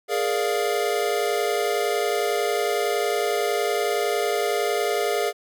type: chord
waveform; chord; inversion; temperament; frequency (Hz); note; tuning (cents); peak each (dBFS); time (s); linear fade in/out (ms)
square; Bb dominant seventh; third; equal; 415.3 / 466.2 / 587.3 / 698.5; Ab4 / Bb4 / D5 / F5; 0 / 0 / 0 / 0; -26 / -28 / -30 / -28; 0.08-5.33; 50
effects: none